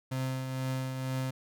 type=tone with tremolo; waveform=35% pulse; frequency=130.81 Hz; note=C3; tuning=in tune; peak=-28 dBFS; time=0.11-1.31 s; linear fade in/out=10 ms; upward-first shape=triangle; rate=2.1 Hz; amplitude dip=45%; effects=none